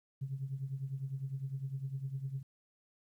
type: tone with tremolo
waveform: sine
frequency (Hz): 135.2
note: C#3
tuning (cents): -43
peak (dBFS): -32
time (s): 0.21-2.43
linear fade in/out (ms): 10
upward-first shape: triangle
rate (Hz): 9.9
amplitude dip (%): 85
effects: tanh soft clip ceiling -29 dBFS + 12-bit